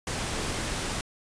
pink noise, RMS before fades -31 dBFS, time 0.07-1.01 s, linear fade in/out 2 ms, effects resampled to 22050 Hz

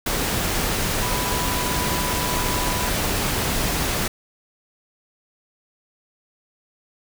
sine tone in noise, 987.8 Hz, B5, in tune, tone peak -29 dBFS, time 1.02-2.89 s, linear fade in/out 5 ms, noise pink, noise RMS -23 dBFS, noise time 0.06-4.08 s, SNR -9 dB, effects none

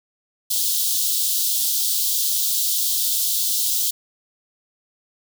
white high-pass noise, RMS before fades -21 dBFS, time 0.5-3.91 s, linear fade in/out 10 ms, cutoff 3300 Hz, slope 48 dB/octave, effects none

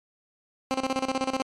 15% pulse tone with tremolo, 264 Hz, C4, 16 cents sharp, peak -17 dBFS, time 0.71-1.42 s, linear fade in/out 0 ms, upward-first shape square, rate 16 Hz, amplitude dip 80%, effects low-pass 7000 Hz 12 dB/octave + MP3 64 kbps

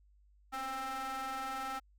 45% pulse ring-modulated tone, 262.3 Hz, C4, 4 cents sharp, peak -34 dBFS, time 0.52-1.8 s, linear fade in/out 20 ms, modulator 1060 Hz, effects added 50 Hz sine -62 dBFS peak until 1.98 s

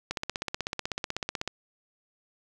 click train, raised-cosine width 0.2 ms, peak -13 dBFS, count 23, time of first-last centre 0.11-1.476 s, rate 16.1 Hz, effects none

